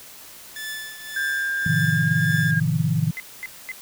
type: tone with tremolo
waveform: sawtooth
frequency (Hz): 1744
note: A6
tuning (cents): -16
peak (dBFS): -25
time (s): 0.56-2.51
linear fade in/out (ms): 2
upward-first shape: triangle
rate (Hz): 1.8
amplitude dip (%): 75
type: tone with pitch glide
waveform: sine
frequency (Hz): 1600 to 1621.4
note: G6 to G#6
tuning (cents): +35 to -42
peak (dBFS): -22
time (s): 1.16-2.6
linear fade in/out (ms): 5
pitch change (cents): +23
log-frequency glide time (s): 1.67-2.13
type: chord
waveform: sine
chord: F dominant seventh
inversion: first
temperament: just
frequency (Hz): 109.13 / 130.96 / 157.15 / 174.61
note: A2 / C3 / Eb3 / F3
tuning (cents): -14 / +2 / +18 / 0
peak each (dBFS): -27 / -25 / -21 / -27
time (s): 1.66-3.11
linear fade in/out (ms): 5
type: tone bursts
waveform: sine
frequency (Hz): 2049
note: C7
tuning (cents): -37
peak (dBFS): -28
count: 3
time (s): 3.17-3.717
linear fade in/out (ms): 0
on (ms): 29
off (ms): 230
effects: white hiss -43 dBFS RMS until 3.81 s